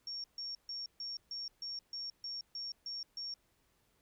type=tone bursts; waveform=sine; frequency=5520 Hz; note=F8; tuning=21 cents flat; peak=-39 dBFS; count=11; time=0.07-3.34 s; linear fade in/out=2 ms; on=170 ms; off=140 ms; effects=pink hiss -74 dBFS RMS until 4.01 s